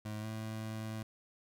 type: tone with pitch glide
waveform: 25% pulse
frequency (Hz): 107 to 109.88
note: A2 to A2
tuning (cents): -48 to -2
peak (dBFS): -35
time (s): 0.05-1.03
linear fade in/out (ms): 5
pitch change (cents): +46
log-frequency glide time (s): 0.21-0.26
effects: none